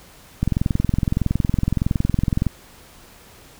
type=click train; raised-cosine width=5 ms; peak=-6 dBFS; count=45; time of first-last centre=0.43-2.467 s; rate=21.6 Hz; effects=pink hiss -47 dBFS RMS until 3.59 s